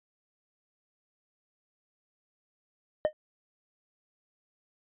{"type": "tone with exponential decay", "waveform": "triangle", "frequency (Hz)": 613, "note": "D#5", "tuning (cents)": -26, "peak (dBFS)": -16, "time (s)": [3.05, 3.13], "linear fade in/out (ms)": 0, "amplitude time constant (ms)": 16, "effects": ["resampled to 8000 Hz"]}